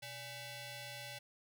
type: ring-modulated tone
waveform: 10% pulse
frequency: 703 Hz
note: F5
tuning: 11 cents sharp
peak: -34 dBFS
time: 0.02-1.19 s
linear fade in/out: 10 ms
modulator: 1280 Hz
effects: none